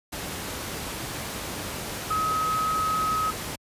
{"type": "tone in noise", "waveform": "sine", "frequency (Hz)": 1273, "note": "D#6", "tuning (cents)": 39, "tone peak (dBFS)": -23, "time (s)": [2.1, 3.31], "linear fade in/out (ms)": 10, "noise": "pink", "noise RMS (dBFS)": -33, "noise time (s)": [0.12, 3.56], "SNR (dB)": 7, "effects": ["high-pass 60 Hz 12 dB/octave", "resampled to 32000 Hz"]}